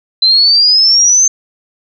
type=exponential sweep; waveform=sine; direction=up; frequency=4038 to 6340 Hz; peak=-5 dBFS; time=0.22-1.28 s; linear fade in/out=5 ms; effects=none